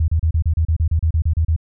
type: tone bursts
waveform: sine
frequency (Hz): 80.3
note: E2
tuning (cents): -45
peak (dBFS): -13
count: 14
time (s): 0-1.563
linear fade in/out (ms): 5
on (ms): 81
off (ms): 33
effects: none